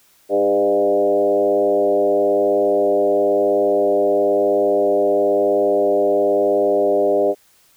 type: tone with frequency modulation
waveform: sine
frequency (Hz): 503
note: B4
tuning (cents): +32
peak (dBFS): -13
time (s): 0.29-7.35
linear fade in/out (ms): 50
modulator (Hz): 101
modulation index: 1.6
effects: white hiss -55 dBFS RMS until 7.76 s